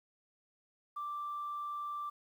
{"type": "tone", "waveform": "sine", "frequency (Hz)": 1174.7, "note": "D6", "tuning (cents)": 0, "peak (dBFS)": -36, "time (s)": [0.96, 2.1], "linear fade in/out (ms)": 10, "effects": ["tanh soft clip ceiling -32 dBFS", "11-bit"]}